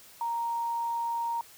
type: tone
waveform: sine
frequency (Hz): 932.3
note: A#5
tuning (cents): 0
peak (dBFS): -28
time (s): 0.21-1.41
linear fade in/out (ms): 2
effects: white hiss -53 dBFS RMS until 1.57 s